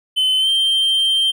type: tone with pitch glide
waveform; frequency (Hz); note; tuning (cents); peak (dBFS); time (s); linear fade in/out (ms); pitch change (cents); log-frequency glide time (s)
triangle; 3049 to 3147; G7 to G7; -49 to +6; -12; 0.16-1.32; 20; +55; 0.39-0.49
effects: none